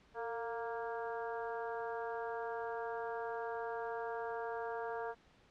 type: harmonic tone with a mistuned harmonic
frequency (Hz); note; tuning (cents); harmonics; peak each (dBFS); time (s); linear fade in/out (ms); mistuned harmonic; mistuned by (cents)
233.1; A#3; 0; 2 / 3 / 4 / 5 / 6 / 7; -41 / -44 / -45 / -51 / -50 / -50; 0.14-5.15; 50; 2; -41
effects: pink hiss -66 dBFS RMS until 5.5 s + low-pass 4000 Hz 12 dB/octave